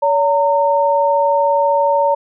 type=tone pair together; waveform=sine; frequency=569 / 916.4 Hz; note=C#5 / A#5; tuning=+45 / -30 cents; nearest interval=minor sixth; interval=825 cents; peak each=-14 dBFS; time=0.02-2.15 s; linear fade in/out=10 ms; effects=none